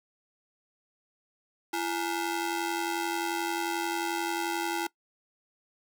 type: ring-modulated tone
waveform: sawtooth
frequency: 587.3 Hz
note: D5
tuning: in tune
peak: -22 dBFS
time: 1.73-4.87 s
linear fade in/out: 5 ms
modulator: 248 Hz
effects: noise-tail reverb RT60 0.1 s tail -21 dB re dry